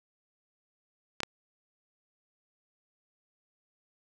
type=clicks; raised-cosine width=0.2 ms; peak=-13 dBFS; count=2; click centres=1.204 / 1.233 s; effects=none